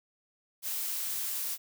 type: noise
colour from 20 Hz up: blue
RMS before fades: -34 dBFS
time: 0.62-1.58 s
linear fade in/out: 50 ms
effects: none